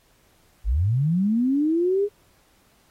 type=linear sweep; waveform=sine; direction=up; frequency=42.97 to 418.4 Hz; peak=-18 dBFS; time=0.64-2.09 s; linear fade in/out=50 ms; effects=pink hiss -61 dBFS RMS until 2.9 s + AAC 48 kbps